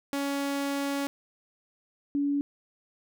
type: tone pair in turn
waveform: sawtooth / sine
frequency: 280.1 / 284.7 Hz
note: C#4 / C#4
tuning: +18 / +46 cents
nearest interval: unison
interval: 28 cents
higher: second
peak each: -24 dBFS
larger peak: neither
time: 0.13-1.07 / 2.15-2.41 s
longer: first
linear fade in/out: 0 ms
effects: none